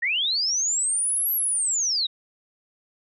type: linear two-way sweep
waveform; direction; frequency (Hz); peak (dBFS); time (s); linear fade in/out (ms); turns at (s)
sine; up then down; 1800 to 11840 to 3684; -21; 0.02-2.07; 10; 1.33
effects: none